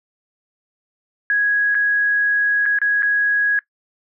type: tone with dropouts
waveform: sine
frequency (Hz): 1661.2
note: G#6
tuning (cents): 0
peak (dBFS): -14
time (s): 1.3-3.59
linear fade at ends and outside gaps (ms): 1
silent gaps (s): 1.746-1.751 / 2.656-2.661 / 2.787-2.816 / 3.023-3.03
effects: noise-tail reverb RT60 0.1 s tail -20 dB re dry